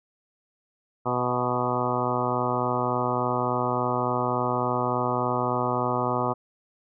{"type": "harmonic tone with a mistuned harmonic", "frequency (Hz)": 123.47, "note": "B2", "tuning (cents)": 0, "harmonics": [1, 2, 3, 4, 5, 6, 7, 8, 9, 10], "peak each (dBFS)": [-32, -32, -32, -32, -32, -32, -32, -32, -32, -32], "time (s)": [1.05, 6.34], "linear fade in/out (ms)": 20, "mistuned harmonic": 5, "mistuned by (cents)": 25, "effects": []}